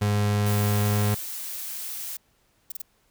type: tone with pitch glide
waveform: 35% pulse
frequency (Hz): 103.4 to 104.06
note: G#2 to G#2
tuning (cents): -7 to +4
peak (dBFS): -19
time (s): 0.01-1.15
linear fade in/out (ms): 10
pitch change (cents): +11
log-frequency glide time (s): 0.44-1
type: noise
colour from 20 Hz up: blue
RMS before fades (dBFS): -34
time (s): 0.46-2.17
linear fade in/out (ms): 5
type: noise bursts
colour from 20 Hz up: violet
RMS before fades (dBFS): -33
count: 3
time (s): 2.7-2.818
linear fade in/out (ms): 5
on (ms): 20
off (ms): 29
effects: pink hiss -66 dBFS RMS until 3.1 s

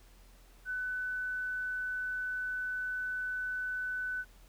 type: tone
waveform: sine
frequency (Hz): 1500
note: F#6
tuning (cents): +23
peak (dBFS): -33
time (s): 0.65-4.25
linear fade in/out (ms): 50
effects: added 42 Hz sine -56 dBFS peak until 4.48 s + pink hiss -63 dBFS RMS until 4.48 s

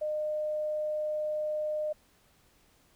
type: tone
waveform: sine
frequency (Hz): 609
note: D#5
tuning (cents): -37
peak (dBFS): -29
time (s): 0.01-1.93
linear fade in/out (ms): 10
effects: pink hiss -65 dBFS RMS until 2.95 s

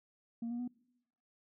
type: tone with pitch steps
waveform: sine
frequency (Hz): 232.4 / 239.1 / 245.9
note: A#3 / A#3 / B3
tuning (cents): -5 / +44 / -7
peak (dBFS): -34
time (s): 0.42-0.678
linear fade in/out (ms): 5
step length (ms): 86
effects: noise-tail reverb RT60 0.8 s tail -23 dB re dry + tanh soft clip ceiling -34 dBFS

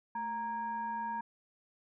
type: tone with frequency modulation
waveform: sine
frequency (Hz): 932.3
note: A#5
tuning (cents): 0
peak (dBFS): -34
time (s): 0.15-1.21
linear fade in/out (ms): 5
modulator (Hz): 713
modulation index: 0.49
effects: none

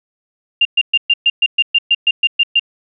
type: tone bursts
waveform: sine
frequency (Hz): 2794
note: F7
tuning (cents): 0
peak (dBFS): -8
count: 13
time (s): 0.61-2.596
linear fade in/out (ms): 5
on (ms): 42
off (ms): 120
effects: none

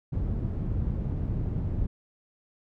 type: low-pass noise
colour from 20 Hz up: white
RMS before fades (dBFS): -29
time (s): 0.12-1.87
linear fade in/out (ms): 10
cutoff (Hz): 120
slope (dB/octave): 12
effects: none

